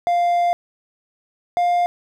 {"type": "tone pair in turn", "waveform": "triangle", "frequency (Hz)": [698, 703.7], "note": ["F5", "F5"], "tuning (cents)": [-1, 13], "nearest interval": "unison", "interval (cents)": 14, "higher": "second", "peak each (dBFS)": -13, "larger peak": "neither", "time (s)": [[0.07, 0.53], [1.57, 1.86]], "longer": "first", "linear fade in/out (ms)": 0, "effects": []}